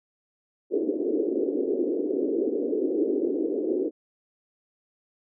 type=band-pass noise; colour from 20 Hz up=white; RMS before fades=-26 dBFS; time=0.7-3.91 s; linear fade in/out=50 ms; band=280 to 450 Hz; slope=48 dB/octave; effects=none